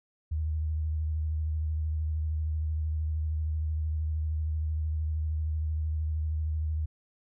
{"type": "tone with vibrato", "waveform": "sine", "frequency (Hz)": 77.8, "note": "D#2", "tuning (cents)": 0, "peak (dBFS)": -27, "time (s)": [0.31, 6.86], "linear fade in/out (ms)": 10, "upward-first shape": "sine", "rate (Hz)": 13, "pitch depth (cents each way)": 32, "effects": []}